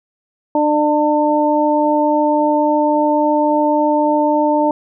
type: harmonic tone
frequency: 299.4 Hz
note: D4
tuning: 33 cents sharp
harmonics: 1 / 2 / 3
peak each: -16 / -16 / -16 dBFS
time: 0.55-4.71 s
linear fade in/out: 2 ms
effects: none